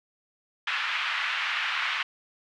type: band-pass noise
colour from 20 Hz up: white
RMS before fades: -29 dBFS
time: 0.67-2.03 s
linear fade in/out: 5 ms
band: 1100 to 2900 Hz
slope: 24 dB/octave
effects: none